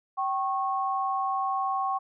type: tone pair together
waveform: sine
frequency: 773 / 1094.4 Hz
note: G5 / C#6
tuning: -24 / -23 cents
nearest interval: tritone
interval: 601 cents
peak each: -28 dBFS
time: 0.17-1.99 s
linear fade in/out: 20 ms
effects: none